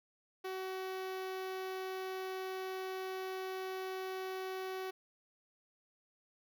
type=tone with notch filter; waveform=sawtooth; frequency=376.7 Hz; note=F#4; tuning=31 cents sharp; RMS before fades=-41 dBFS; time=0.44-4.91 s; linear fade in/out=10 ms; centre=8100 Hz; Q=0.89; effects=none